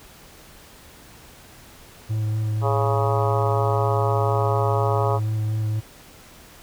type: tone with vibrato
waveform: triangle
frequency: 108.3 Hz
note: A2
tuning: 27 cents flat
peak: -19 dBFS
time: 2.09-5.81 s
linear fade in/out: 20 ms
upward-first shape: sine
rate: 4.1 Hz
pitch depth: 14 cents each way
type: harmonic tone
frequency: 138.59 Hz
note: C#3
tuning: in tune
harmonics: 3 / 4 / 5 / 6 / 7 / 8 / 9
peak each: -26 / -27 / -28 / -29 / -29 / -30 / -31 dBFS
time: 2.61-5.2 s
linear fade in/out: 50 ms
effects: pink hiss -47 dBFS RMS until 6.62 s